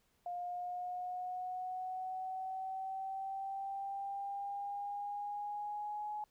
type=linear sweep; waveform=sine; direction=up; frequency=706 to 843 Hz; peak=-38 dBFS; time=0.26-6.24 s; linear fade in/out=2 ms; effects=pink hiss -75 dBFS RMS until 6.3 s